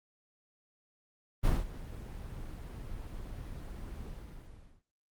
brown noise with ADSR envelope, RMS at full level -25 dBFS, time 1.43-4.83 s, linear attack 23 ms, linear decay 190 ms, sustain -17 dB, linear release 810 ms, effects noise-tail reverb RT60 0.4 s tail -22 dB re dry + Opus 24 kbps

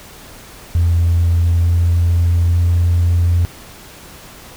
triangle tone with pitch steps, 85 / 85.69 / 86.39 Hz, F2 / F2 / F2, -46 / -32 / -18 cents, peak -7 dBFS, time 0.75-3.45 s, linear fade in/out 0 ms, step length 900 ms, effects tanh soft clip ceiling -7 dBFS + pink hiss -38 dBFS RMS until 4.56 s

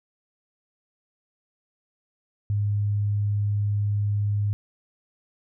sine tone, 102.9 Hz, G#2, 16 cents flat, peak -21 dBFS, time 2.5-4.53 s, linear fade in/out 0 ms, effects none

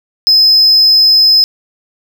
triangle tone, 5100 Hz, D#8, 42 cents sharp, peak -3 dBFS, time 0.27-1.44 s, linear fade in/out 0 ms, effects none

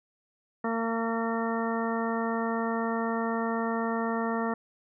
harmonic tone, 228 Hz, A#3, 38 cents flat, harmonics 1 / 2 / 3 / 4 / 5 / 6 / 8, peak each -30 / -33 / -35 / -36 / -37 / -38 / -39 dBFS, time 0.64-4.54 s, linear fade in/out 5 ms, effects none

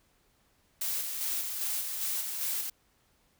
blue noise with tremolo, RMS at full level -32 dBFS, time 0.81-2.7 s, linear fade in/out 5 ms, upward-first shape square, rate 2.5 Hz, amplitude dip 35%, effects pink hiss -69 dBFS RMS until 3.39 s

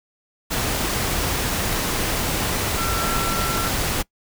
sine tone in noise, 1349 Hz, E6, 40 cents sharp, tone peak -26 dBFS, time 2.77-3.69 s, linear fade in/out 20 ms, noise pink, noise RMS -23 dBFS, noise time 0.5-4.03 s, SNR -6 dB, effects noise-tail reverb RT60 0.1 s tail -23 dB re dry

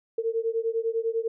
sine beating tone pair, 450 / 460 Hz, A4 / A#4, +39 / -23 cents, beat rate 10 Hz, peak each -27 / -28 dBFS, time 0.18-1.28 s, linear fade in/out 5 ms, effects none

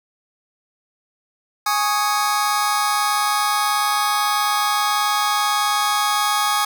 sawtooth chord, Ab suspended fourth, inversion none, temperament just, 830.6 / 1107.5 / 1245.9 Hz, Ab5 / Db6 / Eb6, 0 / -2 / +2 cents, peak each -17 / -20 / -17 dBFS, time 1.66-6.65 s, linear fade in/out 5 ms, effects none

